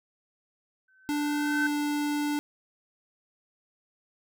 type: tone with exponential growth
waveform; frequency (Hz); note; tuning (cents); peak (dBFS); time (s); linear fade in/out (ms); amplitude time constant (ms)
sine; 1530; G6; -42; -23; 0.88-1.67; 5; 170
type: tone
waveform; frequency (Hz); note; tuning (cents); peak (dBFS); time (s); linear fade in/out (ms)
square; 293.7; D4; 0; -27; 1.09-2.39; 0
effects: none

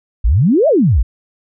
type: exponential two-way sweep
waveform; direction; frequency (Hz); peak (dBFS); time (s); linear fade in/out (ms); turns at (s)
sine; up then down; 46.25 to 676 to 46.25; -8; 0.24-1.03; 10; 0.68
effects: none

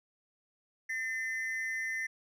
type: ring-modulated tone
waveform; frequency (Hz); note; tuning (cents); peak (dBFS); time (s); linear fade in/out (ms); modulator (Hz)
triangle; 1926; B6; -44; -28; 0.89-2.07; 10; 121
effects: none

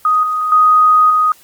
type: tone with level steps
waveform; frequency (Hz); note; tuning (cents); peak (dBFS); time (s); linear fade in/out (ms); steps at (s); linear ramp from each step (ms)
sine; 1248; D#6; +5; -9 / -14 / -6 / -9; 0.05-1.32; 2; 0.23 / 0.52 / 1.1; 2
effects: white hiss -46 dBFS RMS until 1.43 s + Opus 24 kbps

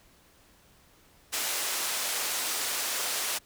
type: band-pass noise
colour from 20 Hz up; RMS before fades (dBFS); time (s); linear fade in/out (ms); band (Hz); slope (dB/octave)
white; -31; 1.32-3.39; 20; 400 to 11000; 12
effects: pink hiss -60 dBFS RMS until 3.45 s

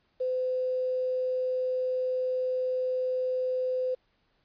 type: tone with quantisation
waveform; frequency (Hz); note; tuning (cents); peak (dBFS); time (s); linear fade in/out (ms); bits
sine; 510; C5; -44; -26; 0.2-3.95; 10; 9
effects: pink hiss -71 dBFS RMS until 4.44 s + resampled to 11025 Hz

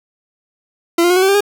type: tone with pitch steps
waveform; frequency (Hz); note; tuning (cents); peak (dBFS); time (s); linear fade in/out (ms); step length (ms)
40% pulse; 339.4 / 350.2 / 361.2 / 372.7 / 384.5 / 396.7 / 409.3; F4 / F4 / F#4 / F#4 / G4 / G4 / G#4; -49 / +5 / -42 / +13 / -33 / +21 / -25; -9; 0.98-1.407; 5; 61
effects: none

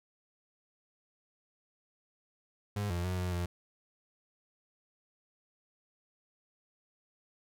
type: tone with pitch steps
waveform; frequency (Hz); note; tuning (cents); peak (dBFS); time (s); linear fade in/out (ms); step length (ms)
35% pulse; 102.7 / 87.1 / 91.4 / 90.2 / 87.6; G#2 / F2 / F#2 / F#2 / F2; -19 / -4 / -21 / -44 / +6; -30; 2.76-3.46; 5; 140
effects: none

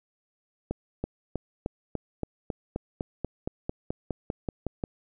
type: accelerating click train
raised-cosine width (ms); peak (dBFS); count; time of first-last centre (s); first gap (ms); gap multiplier
2; -16; 18; 0.71-4.838; 330; 0.96
effects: none

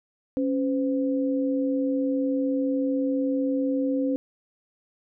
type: tone pair together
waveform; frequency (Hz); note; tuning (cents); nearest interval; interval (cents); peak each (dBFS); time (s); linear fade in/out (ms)
sine; 275.2 / 511; C#4 / C5; -12 / -41; major seventh; 1071; -23 / -28; 0.37-4.16; 0
effects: none

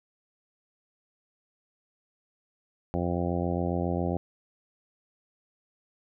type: harmonic tone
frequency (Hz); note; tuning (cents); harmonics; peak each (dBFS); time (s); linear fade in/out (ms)
87.31; F2; 0; 1 / 2 / 3 / 4 / 5 / 6 / 7 / 8 / 9; -32 / -31 / -34 / -34 / -39 / -36 / -38 / -38 / -39; 2.94-4.17; 0
effects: none

